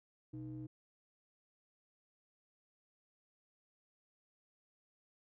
triangle ring-modulated tone, 92.5 Hz, F#2, in tune, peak -38 dBFS, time 0.33-0.67 s, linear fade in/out 10 ms, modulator 218 Hz, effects none

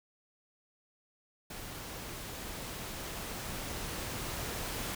pink noise with level ramp, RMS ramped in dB -44 to -37 dBFS, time 1.5-4.95 s, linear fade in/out 5 ms, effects none

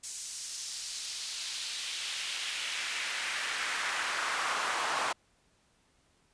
brown noise with high-pass filter sweep, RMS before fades -35 dBFS, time 0.03-5.13 s, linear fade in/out 10 ms, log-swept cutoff 6900 to 980 Hz, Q 1.5, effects pink hiss -69 dBFS RMS until 6.33 s + resampled to 22050 Hz

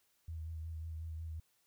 sine tone with vibrato, 80.5 Hz, E2, 41 cents flat, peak -40 dBFS, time 0.28-1.4 s, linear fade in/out 5 ms, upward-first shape sine, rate 5.5 Hz, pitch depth 31 cents each way, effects white hiss -75 dBFS RMS until 1.66 s

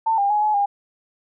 sine tone with pitch steps, 895 / 802 / 838 / 850 / 808 Hz, A5 / G5 / G#5 / G#5 / G#5, +29 / +39 / +15 / +40 / -48 cents, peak -16 dBFS, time 0.06-0.66 s, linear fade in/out 10 ms, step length 120 ms, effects none

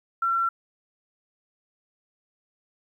sine tone, 1357 Hz, E6, 50 cents sharp, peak -21 dBFS, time 0.22-0.49 s, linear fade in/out 5 ms, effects 10-bit

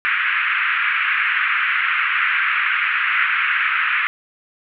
pink band-pass noise, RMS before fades -19 dBFS, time 0.05-4.07 s, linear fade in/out 0 ms, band 1300 to 2600 Hz, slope 48 dB/octave, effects none

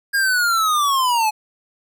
square linear sweep, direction down, 1633 to 841 Hz, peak -16 dBFS, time 0.13-1.31 s, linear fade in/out 20 ms, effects none

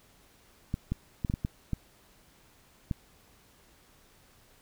clicks, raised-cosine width 5 ms, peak -17 dBFS, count 8, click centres 0.741 / 0.92 / 1.248 / 1.299 / 1.339 / 1.449 / 1.733 / 2.912 s, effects pink hiss -61 dBFS RMS until 4.61 s

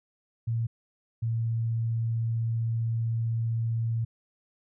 sine tone pair in turn, 115.1 / 114.44 Hz, A#2 / A#2, -22 / -31 cents, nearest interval unison, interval 9 cents, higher first, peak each -25 dBFS, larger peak neither, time 0.47-0.67 / 1.22-4.05 s, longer second, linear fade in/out 10 ms, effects none

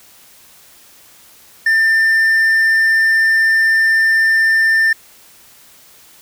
triangle tone, 1792 Hz, A6, 31 cents sharp, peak -8 dBFS, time 1.66-4.93 s, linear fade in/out 5 ms, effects white hiss -45 dBFS RMS until 6.21 s

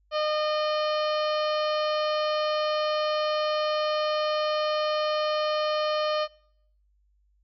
harmonic tone, 610 Hz, D#5, 34 cents flat, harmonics 1 / 2 / 3 / 4 / 5 / 6 / 7 / 8 / 9, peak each -25 / -30 / -40 / -40 / -36 / -47 / -39 / -44 / -48 dBFS, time 0.11-6.28 s, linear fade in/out 50 ms, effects noise-tail reverb RT60 0.7 s tail -23 dB re dry + added 50 Hz sine -63 dBFS peak until 7.43 s

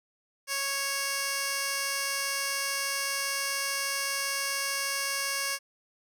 15% pulse tone with band-pass filter, 553 Hz, C#5, 4 cents flat, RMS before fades -31 dBFS, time 0.47-5.59 s, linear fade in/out 50 ms, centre 7000 Hz, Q 0.62, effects none

